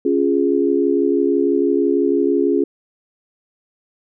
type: chord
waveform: sine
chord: Db major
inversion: none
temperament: equal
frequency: 277.2 / 349.2 / 415.3 Hz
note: Db4 / F4 / Ab4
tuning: 0 / 0 / 0 cents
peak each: -18 dBFS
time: 0.05-2.64 s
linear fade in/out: 5 ms
effects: none